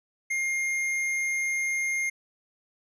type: tone with hard clipping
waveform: sine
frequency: 2124 Hz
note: C7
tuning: 25 cents sharp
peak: -27 dBFS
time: 0.3-2.1 s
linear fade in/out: 10 ms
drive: 9 dB
effects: none